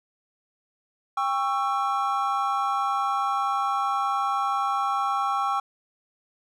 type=chord; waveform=triangle; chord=C# diminished; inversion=second; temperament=just; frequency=798.3 / 1108.7 / 1330.5 Hz; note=G5 / C#6 / E6; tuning=+31 / 0 / +16 cents; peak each=-25 / -25 / -26 dBFS; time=1.17-5.6 s; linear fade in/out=5 ms; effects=none